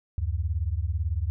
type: beating tone pair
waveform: sine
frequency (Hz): 73.42 / 91.42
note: D2 / F#2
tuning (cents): 0 / -20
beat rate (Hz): 18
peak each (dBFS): -27 / -28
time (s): 0.18-1.3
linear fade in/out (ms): 0
effects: none